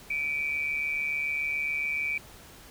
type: tone pair together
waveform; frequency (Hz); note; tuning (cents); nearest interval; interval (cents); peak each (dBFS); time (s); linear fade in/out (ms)
sine; 2314 / 2461; D7 / D#7; -26 / -20; minor second; 106; -28 / -34; 0.1-2.18; 5
effects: pink hiss -50 dBFS RMS until 2.7 s